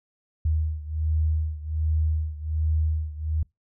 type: beating tone pair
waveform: sine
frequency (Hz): 77.78 / 79.08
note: D#2 / D#2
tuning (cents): 0 / +29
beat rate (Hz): 1.3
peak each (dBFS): -24 / -27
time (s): 0.45-3.43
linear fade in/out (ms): 5
effects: noise-tail reverb RT60 0.2 s tail -26 dB re dry